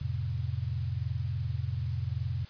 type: chord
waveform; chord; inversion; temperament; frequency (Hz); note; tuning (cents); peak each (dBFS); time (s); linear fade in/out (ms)
sine; F major; none; equal; 87.31 / 110 / 130.81; F2 / A2 / C3; 0 / 0 / 0; -34; 0.01-2.45; 5
effects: white hiss -53 dBFS RMS until 2.49 s + resampled to 11025 Hz